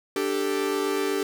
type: chord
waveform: 45% pulse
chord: D suspended fourth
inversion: none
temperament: equal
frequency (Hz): 293.7 / 392 / 440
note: D4 / G4 / A4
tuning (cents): 0 / 0 / 0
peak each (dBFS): -30 / -26 / -30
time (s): 0.16-1.23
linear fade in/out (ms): 2
effects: none